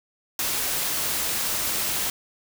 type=noise; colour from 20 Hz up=white; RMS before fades=-26 dBFS; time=0.39-2.1 s; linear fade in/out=2 ms; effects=none